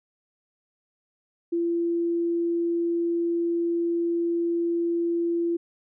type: tone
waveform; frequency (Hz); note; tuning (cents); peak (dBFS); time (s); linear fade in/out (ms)
sine; 340; F4; -46; -22; 1.52-5.57; 10
effects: none